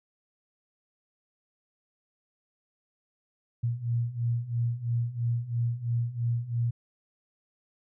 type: beating tone pair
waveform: sine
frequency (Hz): 116.54 / 119.54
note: A#2 / A#2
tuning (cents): 0 / +44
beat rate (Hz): 3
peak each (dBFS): -31 / -28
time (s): 3.63-6.71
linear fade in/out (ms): 10
effects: none